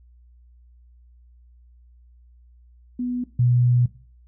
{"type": "tone pair in turn", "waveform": "sine", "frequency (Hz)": [246.9, 122.6], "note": ["B3", "B2"], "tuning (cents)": [0, -12], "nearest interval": "octave", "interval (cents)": 1212, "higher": "first", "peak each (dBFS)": [-23, -15], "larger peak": "second", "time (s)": [[2.99, 3.24], [3.39, 3.86]], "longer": "second", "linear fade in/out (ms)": 5, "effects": ["noise-tail reverb RT60 0.4 s tail -17 dB re dry", "added 60 Hz sine -49 dBFS peak until 4.27 s"]}